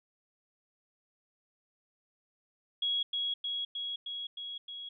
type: tone with echo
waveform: sine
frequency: 3322 Hz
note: G#7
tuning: in tune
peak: -28 dBFS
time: 2.82-3.03 s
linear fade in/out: 5 ms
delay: 310 ms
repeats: 6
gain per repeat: -2 dB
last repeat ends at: 4.89 s
effects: none